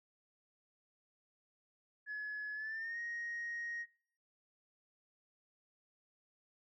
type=tone with pitch glide; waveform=sine; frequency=1700 to 1875.4 Hz; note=G#6 to A#6; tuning=+40 to +10 cents; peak=-38 dBFS; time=2.06-3.86 s; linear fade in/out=50 ms; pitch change=+170 cents; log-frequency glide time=2.54-2.99 s; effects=noise-tail reverb RT60 0.6 s tail -25 dB re dry + tanh soft clip ceiling -36 dBFS